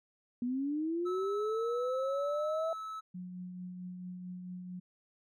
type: linear sweep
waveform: sine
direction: up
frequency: 238.3 to 659.3 Hz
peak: -31 dBFS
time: 0.42-2.73 s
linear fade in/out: 2 ms
type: tone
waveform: triangle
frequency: 1301 Hz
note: E6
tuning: 23 cents flat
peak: -37 dBFS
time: 1.05-3.01 s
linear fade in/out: 20 ms
type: tone with tremolo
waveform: sine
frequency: 181 Hz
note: F#3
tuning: 38 cents flat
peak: -39 dBFS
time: 3.14-4.8 s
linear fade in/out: 10 ms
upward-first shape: triangle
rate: 4.5 Hz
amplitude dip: 35%
effects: none